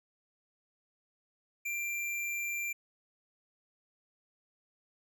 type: tone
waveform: square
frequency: 2368 Hz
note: D7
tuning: 14 cents sharp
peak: -34 dBFS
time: 1.65-2.73 s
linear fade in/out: 10 ms
effects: none